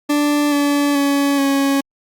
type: tone with pitch steps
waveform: 40% pulse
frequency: 293 / 287.3 / 281.7 / 276.2 Hz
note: D4 / D4 / C#4 / C#4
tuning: -4 / -38 / +28 / -6 cents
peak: -13 dBFS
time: 0.09-1.81 s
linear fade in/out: 10 ms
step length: 430 ms
effects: Opus 48 kbps